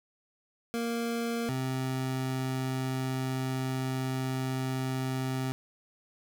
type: tone pair in turn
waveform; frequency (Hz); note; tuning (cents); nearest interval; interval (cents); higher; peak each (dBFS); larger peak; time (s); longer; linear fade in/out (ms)
25% pulse; 233.1 / 130.82; A#3 / C3; 0 / 0; minor seventh; 1000; first; -26; neither; 0.74-1.49 / 1.49-5.52; second; 0
effects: none